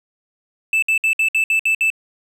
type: tone bursts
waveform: triangle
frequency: 2637 Hz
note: E7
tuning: in tune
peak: -12 dBFS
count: 8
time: 0.73-1.902 s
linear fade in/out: 2 ms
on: 94 ms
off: 60 ms
effects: none